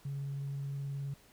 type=tone with vibrato; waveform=sine; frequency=139.4 Hz; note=C#3; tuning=10 cents sharp; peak=-34 dBFS; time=0.05-1.14 s; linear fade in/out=5 ms; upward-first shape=square; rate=19 Hz; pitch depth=11 cents each way; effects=tanh soft clip ceiling -32 dBFS + pink hiss -62 dBFS RMS until 1.32 s